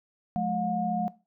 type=tone cluster; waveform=sine; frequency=180.4 / 214.5 / 718 Hz; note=F#3 / A3 / F5; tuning=-44 / -44 / +48 cents; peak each=-31 / -30 / -29 dBFS; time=0.36-1.08 s; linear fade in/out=0 ms; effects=noise-tail reverb RT60 0.3 s tail -19 dB re dry